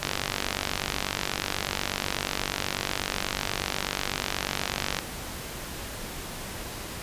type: click train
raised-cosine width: 0.2 ms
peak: -8 dBFS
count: 240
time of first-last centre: 0.03-4.989 s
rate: 48.2 Hz
effects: pink hiss -37 dBFS RMS until 7.02 s + resampled to 32000 Hz